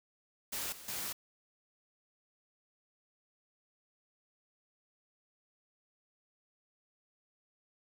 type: noise with level steps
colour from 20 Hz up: white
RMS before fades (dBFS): -38 / -51 / -39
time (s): 0.52-1.13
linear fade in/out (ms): 10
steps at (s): 0.72 / 0.88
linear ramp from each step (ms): 5
effects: none